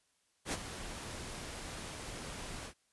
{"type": "noise with ADSR envelope", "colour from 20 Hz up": "pink", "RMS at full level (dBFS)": -34, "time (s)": [0.45, 2.74], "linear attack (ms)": 77, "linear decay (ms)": 35, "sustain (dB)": -10, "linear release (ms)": 90, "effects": ["white hiss -75 dBFS RMS until 2.92 s", "resampled to 24000 Hz"]}